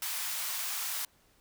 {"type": "high-pass noise", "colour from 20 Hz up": "white", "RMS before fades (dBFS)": -35, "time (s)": [0.02, 1.05], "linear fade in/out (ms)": 2, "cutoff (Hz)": 770, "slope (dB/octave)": 24, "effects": ["pink hiss -66 dBFS RMS until 1.4 s"]}